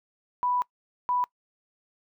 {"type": "tone bursts at uneven times", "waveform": "sine", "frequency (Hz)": 987.8, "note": "B5", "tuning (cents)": 0, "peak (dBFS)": -23, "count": 2, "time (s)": [[0.43, 0.62], [1.09, 1.24]], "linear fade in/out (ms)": 0, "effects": ["noise-tail reverb RT60 0.1 s tail -23 dB re dry"]}